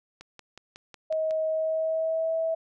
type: click train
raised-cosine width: 0.2 ms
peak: -27 dBFS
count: 7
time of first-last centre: 0.21-1.309 s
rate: 5.46 Hz
type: tone with pitch glide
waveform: sine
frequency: 633 to 650.8 Hz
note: D#5 to E5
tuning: +30 to -22 cents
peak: -24 dBFS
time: 1.1-2.55 s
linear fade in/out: 10 ms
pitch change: +48 cents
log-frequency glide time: 1.48-2.35 s
effects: none